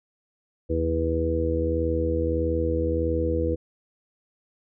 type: harmonic tone with a mistuned harmonic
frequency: 81.6 Hz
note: E2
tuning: 17 cents flat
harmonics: 1 / 2 / 3 / 4 / 5 / 6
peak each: -26 / -36 / -35 / -28 / -34 / -26 dBFS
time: 0.69-3.56 s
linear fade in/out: 20 ms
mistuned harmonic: 1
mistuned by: -55 cents
effects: none